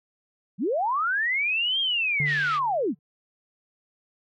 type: linear two-way sweep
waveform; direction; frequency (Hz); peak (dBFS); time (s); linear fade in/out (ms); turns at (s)
sine; up then down; 155.56 to 3251 to 155.56; -22; 0.58-2.95; 50; 1.8
type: tone with exponential decay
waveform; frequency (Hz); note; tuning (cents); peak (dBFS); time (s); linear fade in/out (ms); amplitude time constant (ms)
triangle; 146.83; D3; 0; -23; 2.2-2.99; 2; 170
type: band-pass noise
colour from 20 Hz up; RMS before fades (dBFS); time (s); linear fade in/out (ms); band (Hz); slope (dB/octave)
white; -36; 2.25-2.6; 50; 1600 to 3400; 24
effects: none